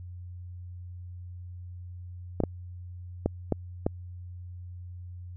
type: clicks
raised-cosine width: 2 ms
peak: -11 dBFS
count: 5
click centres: 2.403 / 2.437 / 3.26 / 3.523 / 3.865 s
effects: added 89 Hz sine -39 dBFS peak until 5.36 s